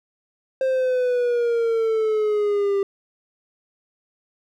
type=exponential sweep; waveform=triangle; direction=down; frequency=529 to 393.8 Hz; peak=-16 dBFS; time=0.61-2.83 s; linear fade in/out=2 ms; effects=none